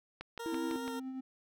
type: click train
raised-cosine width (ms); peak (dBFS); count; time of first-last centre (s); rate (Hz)
0.3; -26; 5; 0.21-0.879; 5.98
type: tone with vibrato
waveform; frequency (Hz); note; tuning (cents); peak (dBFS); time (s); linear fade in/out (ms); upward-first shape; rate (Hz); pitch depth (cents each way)
20% pulse; 462.4; A#4; -14; -35; 0.39-1; 10; triangle; 5; 16
type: tone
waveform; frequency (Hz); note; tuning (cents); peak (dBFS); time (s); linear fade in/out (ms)
triangle; 329.6; E4; 0; -33; 0.46-0.76; 0
type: tone with tremolo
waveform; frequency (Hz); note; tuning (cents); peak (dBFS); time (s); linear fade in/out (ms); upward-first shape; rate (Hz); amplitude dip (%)
triangle; 261.6; C4; 0; -35; 0.52-1.21; 10; triangle; 9.4; 40
effects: none